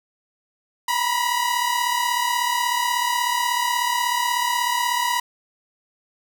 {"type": "tone pair together", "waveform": "sawtooth", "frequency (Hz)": [954, 990.4], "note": ["A#5", "B5"], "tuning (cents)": [40, 5], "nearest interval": "minor second", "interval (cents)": 65, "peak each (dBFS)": -19, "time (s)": [0.88, 5.2], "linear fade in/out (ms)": 5, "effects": []}